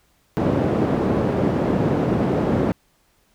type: band-pass noise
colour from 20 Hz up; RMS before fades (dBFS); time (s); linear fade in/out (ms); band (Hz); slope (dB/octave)
white; -20; 0.37-2.72; 0; 110 to 380; 12
effects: pink hiss -62 dBFS RMS until 3.34 s